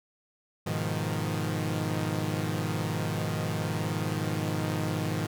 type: chord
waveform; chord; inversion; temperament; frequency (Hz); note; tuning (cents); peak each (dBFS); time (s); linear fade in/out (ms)
sawtooth; F half-diminished seventh; first; equal; 103.83 / 123.47 / 155.56 / 174.61; Ab2 / Cb3 / Eb3 / F3; 0 / 0 / 0 / 0; -29 / -32 / -28 / -32; 0.66-5.27; 10
effects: none